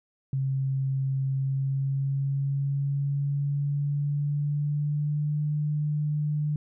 sine tone with pitch glide, 134.7 to 149.46 Hz, C#3 to D3, -49 to +31 cents, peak -24 dBFS, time 0.33-6.56 s, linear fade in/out 2 ms, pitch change +180 cents, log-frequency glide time 1.31-5.43 s, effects none

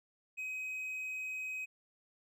triangle tone, 2527 Hz, D#7, 26 cents sharp, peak -36 dBFS, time 0.37-1.66 s, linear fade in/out 20 ms, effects none

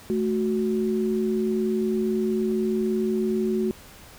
sine tone pair together, 218.4 / 370 Hz, A3 / F#4, -13 / 0 cents, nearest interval major sixth, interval 913 cents, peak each -24 / -24 dBFS, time 0.1-3.71 s, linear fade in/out 0 ms, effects pink hiss -47 dBFS RMS until 4.18 s

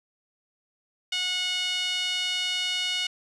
5% pulse tone with band-pass filter, 730 Hz, F#5, 24 cents flat, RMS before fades -28 dBFS, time 1.12-3.07 s, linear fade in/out 5 ms, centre 2900 Hz, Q 2.7, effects none

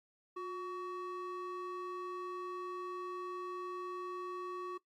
triangle ring-modulated tone, 745 Hz, F#5, 12 cents sharp, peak -34 dBFS, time 0.36-4.78 s, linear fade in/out 10 ms, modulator 385 Hz, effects noise-tail reverb RT60 0.1 s tail -18 dB re dry + AAC 64 kbps

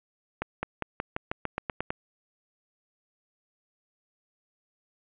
accelerating click train, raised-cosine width 0.5 ms, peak -14 dBFS, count 11, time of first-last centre 0.42-1.905 s, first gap 210 ms, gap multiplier 0.92, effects resampled to 8000 Hz + 9-bit

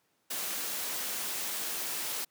white noise, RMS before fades -35 dBFS, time 0.3-2.25 s, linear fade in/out 10 ms, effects pink hiss -73 dBFS RMS until 2.3 s + high-pass 200 Hz 12 dB/octave

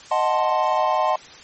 triangle chord, D# diminished seventh, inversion none, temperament equal, 622.3 / 740 / 880 / 1046.5 Hz, D#5 / F#5 / A5 / C6, 0 / 0 / 0 / 0 cents, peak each -21 dBFS, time 0.11-1.16 s, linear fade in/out 5 ms, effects white hiss -43 dBFS RMS until 1.43 s + MP3 32 kbps

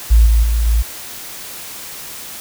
sine tone with level steps, 55.9 Hz, A1, 28 cents sharp, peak -5 / -8 / -12 / -10 dBFS, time 0.1-0.83 s, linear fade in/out 20 ms, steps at 0.26 / 0.43 / 0.66 s, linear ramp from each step 5 ms, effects white hiss -31 dBFS RMS until 2.4 s

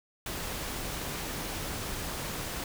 pink noise, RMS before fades -36 dBFS, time 0.26-2.64 s, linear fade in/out 2 ms, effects none

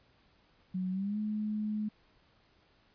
sine tone with pitch glide, 185 to 212.5 Hz, F#3 to G#3, 0 to +40 cents, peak -31 dBFS, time 0.74-1.89 s, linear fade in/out 10 ms, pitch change +240 cents, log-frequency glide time 0.91-1.18 s, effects pink hiss -67 dBFS RMS until 2.94 s + resampled to 11025 Hz

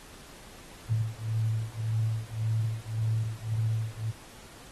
sine beating tone pair, 110 / 111.8 Hz, A2 / A2, 0 / +28 cents, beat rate 1.8 Hz, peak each -30 dBFS, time 0.89-4.12 s, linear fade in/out 20 ms, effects pink hiss -50 dBFS RMS until 4.71 s + AAC 32 kbps

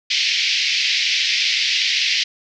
pink band-pass noise, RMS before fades -19 dBFS, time 0.1-2.24 s, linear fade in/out 10 ms, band 2100 to 5500 Hz, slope 48 dB/octave, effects none

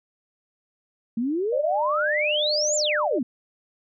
sine exponential two-way sweep, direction up then down, 220 to 7420 to 220 Hz, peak -22 dBFS, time 1.17-3.23 s, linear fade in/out 5 ms, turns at 2.76 s
sine tone, 601 Hz, D5, 40 cents sharp, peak -24 dBFS, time 1.52-3.19 s, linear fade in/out 10 ms
effects none

